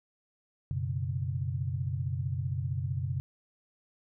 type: chord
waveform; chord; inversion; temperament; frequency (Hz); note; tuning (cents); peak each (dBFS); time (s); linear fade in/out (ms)
sine; F# suspended fourth; none; just; 92.5 / 123.33 / 138.75; F#2 / B2 / C#3; 0 / -2 / +2; -34; 0.71-3.2; 0
effects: none